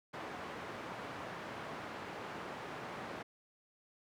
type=band-pass noise; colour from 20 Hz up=white; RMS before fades=-45 dBFS; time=0.13-3.23 s; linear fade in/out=10 ms; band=110 to 1300 Hz; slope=12 dB/octave; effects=none